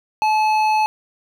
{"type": "tone with hard clipping", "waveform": "triangle", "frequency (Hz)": 862, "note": "A5", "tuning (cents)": -36, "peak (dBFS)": -16, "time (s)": [0.22, 0.86], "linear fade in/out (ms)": 0, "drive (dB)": 13, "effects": []}